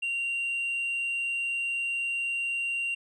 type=tone with tanh clipping; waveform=sine; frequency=2764 Hz; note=F7; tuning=19 cents flat; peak=-28 dBFS; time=0.02-2.95 s; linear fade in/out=10 ms; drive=1 dB; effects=none